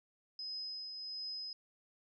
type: tone with tremolo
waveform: sine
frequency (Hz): 5060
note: D#8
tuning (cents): +28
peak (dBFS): -39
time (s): 0.39-1.53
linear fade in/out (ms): 2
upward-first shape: triangle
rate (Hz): 1.4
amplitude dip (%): 40
effects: none